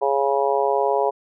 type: harmonic tone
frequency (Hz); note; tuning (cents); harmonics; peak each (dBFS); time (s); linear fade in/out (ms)
138.59; C#3; 0; 3 / 4 / 5 / 6 / 7; -22 / -23 / -24 / -25 / -25; 0.01-1.11; 20
effects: none